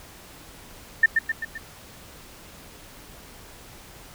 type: tone with echo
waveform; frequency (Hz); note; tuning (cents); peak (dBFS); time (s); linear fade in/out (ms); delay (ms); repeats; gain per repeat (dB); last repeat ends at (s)
sine; 1794; A6; +33; -11; 1.03-1.06; 5; 130; 4; -5; 1.58
effects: pink hiss -46 dBFS RMS until 4.14 s